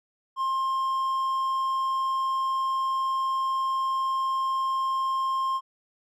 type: tone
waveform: triangle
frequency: 1061 Hz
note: C6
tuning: 24 cents sharp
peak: -22 dBFS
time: 0.36-5.61 s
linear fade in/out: 50 ms
effects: none